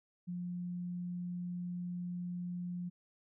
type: tone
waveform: sine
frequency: 177.1 Hz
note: F3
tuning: 24 cents sharp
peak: -37 dBFS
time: 0.27-2.9 s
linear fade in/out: 20 ms
effects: none